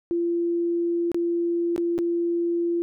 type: tone with dropouts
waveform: sine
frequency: 342.2 Hz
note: F4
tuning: 35 cents flat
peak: -21 dBFS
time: 0.11-2.82 s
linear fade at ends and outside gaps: 0 ms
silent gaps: 1.117-1.145 / 1.762-1.779 / 1.98-1.988 s
effects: none